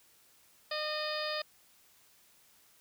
harmonic tone with a mistuned harmonic, 609 Hz, D#5, 37 cents flat, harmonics 1 / 2 / 3 / 4 / 5 / 6 / 7 / 8, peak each -37 / -41 / -41 / -44 / -47 / -43 / -45 / -40 dBFS, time 0.71-1.42 s, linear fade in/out 5 ms, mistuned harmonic 4, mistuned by +36 cents, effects white hiss -64 dBFS RMS until 2.8 s

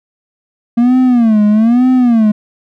triangle tone with vibrato, 231.4 Hz, A#3, 13 cents flat, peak -4 dBFS, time 0.77-2.32 s, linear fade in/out 10 ms, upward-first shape sine, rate 1.1 Hz, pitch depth 180 cents each way, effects none

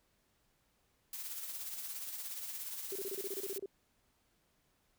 blue noise with tremolo, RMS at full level -41 dBFS, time 1.13-3.58 s, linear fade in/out 2 ms, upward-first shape triangle, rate 17 Hz, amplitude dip 50%
sine tone bursts, 391.8 Hz, G4, 1 cent flat, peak -38 dBFS, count 12, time 2.92-3.659 s, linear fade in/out 2 ms, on 35 ms, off 29 ms
effects pink hiss -75 dBFS RMS until 4.98 s

